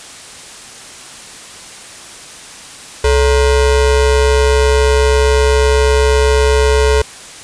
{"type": "ring-modulated tone", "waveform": "square", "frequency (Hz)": 250, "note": "B3", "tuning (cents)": 21, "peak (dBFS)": -6, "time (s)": [3.04, 7.02], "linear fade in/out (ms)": 5, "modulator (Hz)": 184, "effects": ["white hiss -33 dBFS RMS until 7.43 s", "resampled to 22050 Hz"]}